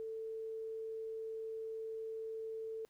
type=tone; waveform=sine; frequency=444.5 Hz; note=A4; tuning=18 cents sharp; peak=-40 dBFS; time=0-2.85 s; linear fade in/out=0 ms; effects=pink hiss -75 dBFS RMS until 2.89 s